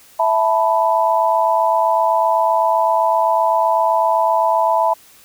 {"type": "chord", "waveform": "sine", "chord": "E suspended fourth", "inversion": "none", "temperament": "equal", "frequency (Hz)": [659.3, 880, 987.8], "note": ["E5", "A5", "B5"], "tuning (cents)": [0, 0, 0], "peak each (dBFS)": -17, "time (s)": [0.19, 4.94], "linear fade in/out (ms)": 10, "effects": ["white hiss -47 dBFS RMS until 5.24 s"]}